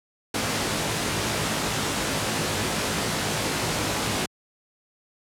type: noise with comb filter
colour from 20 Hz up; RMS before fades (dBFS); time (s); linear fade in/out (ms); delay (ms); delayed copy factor
pink; -25; 0.34-4.26; 5; 19; +0.6
effects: high-pass 100 Hz 12 dB/octave + low-pass 10000 Hz 12 dB/octave